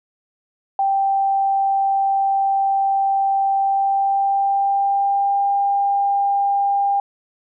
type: tone with pitch glide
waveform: sine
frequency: 784 to 799.5 Hz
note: G5 to G5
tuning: 0 to +34 cents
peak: -15 dBFS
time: 0.79-7 s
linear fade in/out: 2 ms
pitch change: +34 cents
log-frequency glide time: 3.58-5.53 s
effects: none